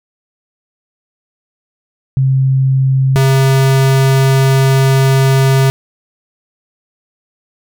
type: tone pair in turn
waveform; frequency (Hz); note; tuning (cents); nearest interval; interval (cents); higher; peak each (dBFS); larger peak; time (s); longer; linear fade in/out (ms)
sine / square; 133.1 / 134.26; C3 / C3; +30 / +45; unison; 15; second; -8; neither; 2.17-3.16 / 3.16-5.7; second; 0
effects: none